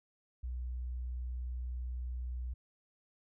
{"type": "tone", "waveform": "sine", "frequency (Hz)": 61.74, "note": "B1", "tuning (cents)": 0, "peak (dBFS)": -36, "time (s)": [0.43, 2.54], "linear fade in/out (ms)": 10, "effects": []}